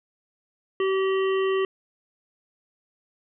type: harmonic tone with a mistuned harmonic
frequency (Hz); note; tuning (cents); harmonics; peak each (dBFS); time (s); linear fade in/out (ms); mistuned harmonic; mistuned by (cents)
383.6; G4; -37; 1 / 3 / 5 / 7 / 8; -21 / -31 / -35 / -38 / -39; 0.8-1.65; 2; 7; +40
effects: none